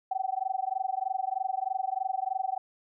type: tone with amplitude modulation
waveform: sine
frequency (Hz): 761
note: F#5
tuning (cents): +48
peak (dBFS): -24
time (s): 0.11-2.58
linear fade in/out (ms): 5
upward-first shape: sine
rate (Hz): 23.2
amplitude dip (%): 100
effects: none